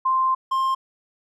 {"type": "tone pair in turn", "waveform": ["sine", "triangle"], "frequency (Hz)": [1046.5, 1058], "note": ["C6", "C6"], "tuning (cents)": [0, 19], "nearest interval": "unison", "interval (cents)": 19, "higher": "second", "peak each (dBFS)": -17, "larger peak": "neither", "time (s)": [[0.05, 0.35], [0.51, 0.75]], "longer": "first", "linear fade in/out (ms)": 10, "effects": []}